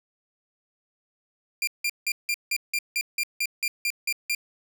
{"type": "tone bursts", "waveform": "sawtooth", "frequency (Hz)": 2388, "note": "D7", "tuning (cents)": 28, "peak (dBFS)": -20, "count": 13, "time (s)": [1.62, 4.349], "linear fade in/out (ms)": 2, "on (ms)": 53, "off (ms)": 170, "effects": []}